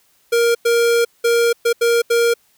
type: tone bursts at uneven times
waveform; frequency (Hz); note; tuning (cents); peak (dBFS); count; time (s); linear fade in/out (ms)
square; 468.5; A#4; +9; -13; 6; 0.32-0.55 / 0.65-1.05 / 1.24-1.53 / 1.65-1.73 / 1.81-2.02 / 2.1-2.34; 10
effects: white hiss -58 dBFS RMS until 2.57 s